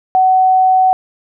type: tone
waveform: sine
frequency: 750 Hz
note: F#5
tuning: 23 cents sharp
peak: -7 dBFS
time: 0.15-0.93 s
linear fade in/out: 0 ms
effects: none